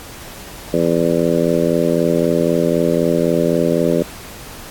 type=harmonic tone; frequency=83.9 Hz; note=E2; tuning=31 cents sharp; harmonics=2 / 3 / 4 / 5 / 6 / 7; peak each=-20 / -20 / -20 / -20 / -20 / -20 dBFS; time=0.73-4.03 s; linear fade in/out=10 ms; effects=pink hiss -35 dBFS RMS until 4.7 s + AAC 64 kbps